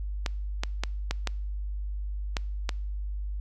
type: clicks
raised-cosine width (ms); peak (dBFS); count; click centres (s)
0.2; -11; 7; 0.262 / 0.635 / 0.836 / 1.11 / 1.273 / 2.368 / 2.692
effects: noise-tail reverb RT60 0.6 s tail -25 dB re dry + added 50 Hz sine -30 dBFS peak until 3.4 s